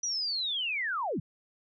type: linear sweep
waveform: sine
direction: down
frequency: 5920 to 110 Hz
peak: -29 dBFS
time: 0.03-1.2 s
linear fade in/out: 5 ms
effects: none